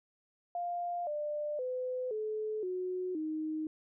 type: tone with pitch steps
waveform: sine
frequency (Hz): 700 / 595.5 / 506.5 / 430.9 / 366.6 / 311.8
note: F5 / D5 / B4 / A4 / F#4 / D#4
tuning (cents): +4 / +24 / +44 / -36 / -16 / +4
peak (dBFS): -33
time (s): 0.55-3.67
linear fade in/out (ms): 2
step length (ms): 520
effects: none